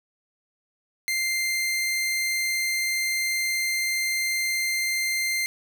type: tone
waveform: sawtooth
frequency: 2093 Hz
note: C7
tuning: in tune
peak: -20 dBFS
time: 1.08-5.46 s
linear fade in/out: 0 ms
effects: none